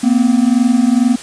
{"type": "tone pair together", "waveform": "triangle", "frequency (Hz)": [233.1, 255.3], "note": ["A#3", "C4"], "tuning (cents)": [0, -42], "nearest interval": "major second", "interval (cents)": 158, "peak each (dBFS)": -10, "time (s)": [0.03, 1.16], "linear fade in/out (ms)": 10, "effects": ["white hiss -31 dBFS RMS until 1.22 s", "resampled to 22050 Hz"]}